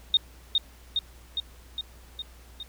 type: tone with echo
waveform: sine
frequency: 3693 Hz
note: A#7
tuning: 17 cents flat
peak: -16 dBFS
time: 0.14-0.17 s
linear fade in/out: 2 ms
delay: 410 ms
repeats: 6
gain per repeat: -3 dB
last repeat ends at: 2.63 s
effects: added 60 Hz sine -49 dBFS peak until 2.68 s + pink hiss -55 dBFS RMS until 2.68 s